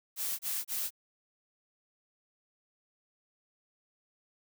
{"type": "noise bursts", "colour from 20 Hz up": "blue", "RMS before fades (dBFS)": -34, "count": 3, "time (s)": [0.16, 0.906], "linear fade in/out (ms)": 50, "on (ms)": 230, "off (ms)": 28, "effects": []}